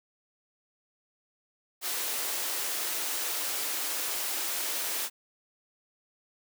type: high-pass noise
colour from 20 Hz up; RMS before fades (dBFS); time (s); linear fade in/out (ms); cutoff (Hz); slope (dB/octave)
white; -32; 1.81-5.1; 50; 300; 24
effects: none